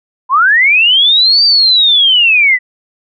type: linear two-way sweep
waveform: sine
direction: up then down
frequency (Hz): 973 to 4699 to 1937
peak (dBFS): -5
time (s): 0.29-2.59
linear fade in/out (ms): 50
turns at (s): 1.44
effects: none